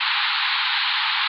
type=band-pass noise; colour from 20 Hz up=white; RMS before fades=-22 dBFS; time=0-1.28 s; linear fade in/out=10 ms; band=820 to 4300 Hz; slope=96 dB/octave; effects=none